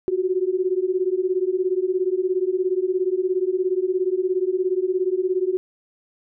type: beating tone pair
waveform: sine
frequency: 361.7 / 378.7 Hz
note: F#4 / F#4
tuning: -39 / +40 cents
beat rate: 17 Hz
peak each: -22 dBFS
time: 0.08-5.57 s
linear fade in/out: 0 ms
effects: none